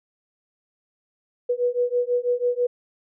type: beating tone pair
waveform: sine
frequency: 485.9 / 492 Hz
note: B4 / B4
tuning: -28 / -7 cents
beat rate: 6.1 Hz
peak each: -23 dBFS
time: 1.49-2.67 s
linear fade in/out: 10 ms
effects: none